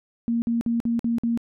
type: tone bursts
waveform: sine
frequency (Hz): 233.1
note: A#3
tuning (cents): 0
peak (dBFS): -20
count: 6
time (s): 0.28-1.375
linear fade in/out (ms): 0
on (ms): 140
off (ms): 51
effects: none